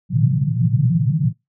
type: band-pass noise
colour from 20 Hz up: pink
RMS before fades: -17 dBFS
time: 0.09-1.33 s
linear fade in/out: 50 ms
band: 110 to 180 Hz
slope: 96 dB/octave
effects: noise-tail reverb RT60 0.2 s tail -23 dB re dry